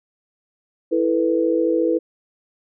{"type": "chord", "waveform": "sine", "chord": "E suspended fourth", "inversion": "none", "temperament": "equal", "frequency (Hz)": [329.6, 440, 493.9], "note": ["E4", "A4", "B4"], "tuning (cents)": [0, 0, 0], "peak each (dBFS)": [-19, -23, -20], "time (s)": [0.91, 1.99], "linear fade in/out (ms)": 20, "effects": []}